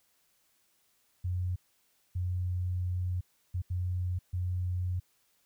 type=tone bursts at uneven times; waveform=sine; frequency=90.3 Hz; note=F#2; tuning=42 cents flat; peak=-29 dBFS; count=5; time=1.24-1.56 / 2.15-3.21 / 3.54-3.62 / 3.7-4.19 / 4.33-5 s; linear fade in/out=10 ms; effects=white hiss -71 dBFS RMS until 5.45 s